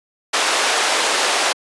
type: band-pass noise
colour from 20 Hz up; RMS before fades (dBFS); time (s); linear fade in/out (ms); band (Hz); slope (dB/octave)
pink; -18; 0.33-1.53; 10; 530 to 7900; 12
effects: high-pass 300 Hz 12 dB/octave + resampled to 24000 Hz